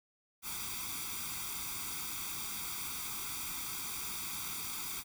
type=noise with comb filter; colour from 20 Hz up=white; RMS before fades=-40 dBFS; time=0.42-5.04 s; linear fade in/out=50 ms; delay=0.85 ms; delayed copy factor=+0.9; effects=none

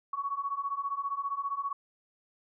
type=beating tone pair; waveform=sine; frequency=1108.7 / 1123.7 Hz; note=C#6 / C#6; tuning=0 / +23 cents; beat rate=15 Hz; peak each=-35 / -33 dBFS; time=0.13-1.73 s; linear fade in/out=5 ms; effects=none

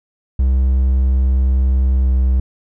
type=tone with pitch glide; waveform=triangle; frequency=65.1 to 64.32 Hz; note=C2 to C2; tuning=-8 to -29 cents; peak=-9 dBFS; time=0.39-2.4 s; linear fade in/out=5 ms; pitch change=-21 cents; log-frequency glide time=1.96-2.14 s; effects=none

